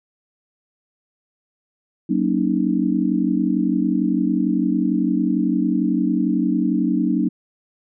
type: chord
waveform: sine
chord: D# minor seventh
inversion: first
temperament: just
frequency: 186.68 / 233.3 / 280 / 311.1 Hz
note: F#3 / A#3 / C#4 / D#4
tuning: +16 / +2 / +18 / 0 cents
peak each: -22 dBFS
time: 2.09-7.29 s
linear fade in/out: 10 ms
effects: none